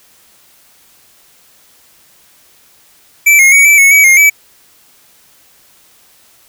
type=tone with pitch steps; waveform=square; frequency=2323 / 2150 / 2244 / 2317 / 2201 / 2275 / 2132 / 2296 Hz; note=D7 / C7 / C#7 / D7 / C#7 / C#7 / C7 / D7; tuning=-20 / +47 / +21 / -24 / -13 / +44 / +32 / -40 cents; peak=-4 dBFS; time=3.26-4.3 s; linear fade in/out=10 ms; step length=130 ms; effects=white hiss -47 dBFS RMS until 6.48 s